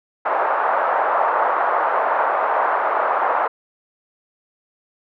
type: band-pass noise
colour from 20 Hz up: pink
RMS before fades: -19 dBFS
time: 0.25-3.48 s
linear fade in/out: 10 ms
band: 630 to 1300 Hz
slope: 24 dB/octave
effects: none